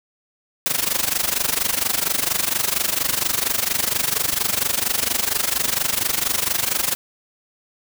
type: noise with amplitude modulation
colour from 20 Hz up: white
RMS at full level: -18 dBFS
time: 0.66-6.95 s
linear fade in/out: 0 ms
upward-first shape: sine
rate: 24.3 Hz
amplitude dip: 85%
effects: none